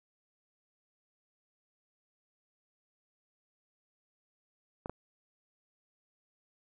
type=clicks; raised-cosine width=1 ms; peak=-24 dBFS; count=2; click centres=4.859 / 4.896 s; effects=none